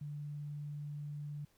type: tone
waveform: sine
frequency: 146.83 Hz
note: D3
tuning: in tune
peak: -40 dBFS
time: 0.01-1.45 s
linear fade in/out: 5 ms
effects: pink hiss -72 dBFS RMS until 1.57 s